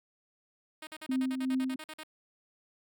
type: tone bursts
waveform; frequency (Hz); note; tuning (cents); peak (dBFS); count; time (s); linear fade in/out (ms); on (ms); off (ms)
5% pulse; 311.1; D#4; 0; -30; 13; 0.82-2.035; 5; 51; 46
type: tone with tremolo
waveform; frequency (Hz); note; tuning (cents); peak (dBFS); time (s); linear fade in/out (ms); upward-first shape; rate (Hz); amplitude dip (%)
sine; 260; C4; -11; -26; 1.09-1.76; 5; triangle; 2.7; 55
effects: none